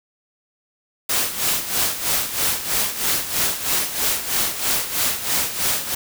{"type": "noise with tremolo", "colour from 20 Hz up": "white", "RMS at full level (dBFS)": -19, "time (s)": [1.09, 5.95], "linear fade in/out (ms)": 5, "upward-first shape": "sine", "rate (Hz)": 3.1, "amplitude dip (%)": 70, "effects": []}